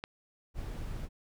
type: click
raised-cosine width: 0.3 ms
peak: -22 dBFS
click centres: 0.039 s
type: noise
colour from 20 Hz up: brown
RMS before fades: -38 dBFS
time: 0.54-1.09 s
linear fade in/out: 50 ms
effects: none